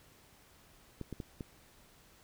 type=clicks; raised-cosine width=3 ms; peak=-27 dBFS; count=4; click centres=1.013 / 1.127 / 1.202 / 1.408 s; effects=pink hiss -62 dBFS RMS until 2.23 s